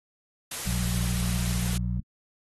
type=noise; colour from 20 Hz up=white; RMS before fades=-34 dBFS; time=0.51-1.78 s; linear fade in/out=5 ms
type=harmonic tone; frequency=59.9 Hz; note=A#1; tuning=48 cents sharp; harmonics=1 / 2 / 3; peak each=-29 / -30 / -31 dBFS; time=0.66-2 s; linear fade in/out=5 ms
effects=AAC 32 kbps